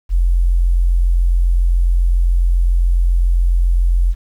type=tone; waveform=sine; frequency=43.65 Hz; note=F1; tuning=in tune; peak=-10 dBFS; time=0.09-4.15 s; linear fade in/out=50 ms; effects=8-bit